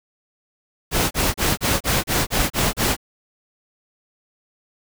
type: noise bursts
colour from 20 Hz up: pink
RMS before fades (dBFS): -19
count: 9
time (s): 0.91-2.966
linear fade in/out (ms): 50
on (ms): 200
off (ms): 32
effects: none